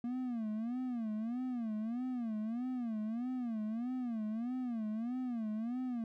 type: tone with vibrato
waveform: triangle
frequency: 233.8 Hz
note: A#3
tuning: 5 cents sharp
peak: -33 dBFS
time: 0.04-6.04 s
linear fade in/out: 2 ms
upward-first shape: sine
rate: 1.6 Hz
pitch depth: 160 cents each way
effects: none